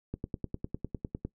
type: click train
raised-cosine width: 3 ms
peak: -21 dBFS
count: 12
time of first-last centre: 0.14-1.25 s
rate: 9.91 Hz
effects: noise-tail reverb RT60 0.1 s tail -19 dB re dry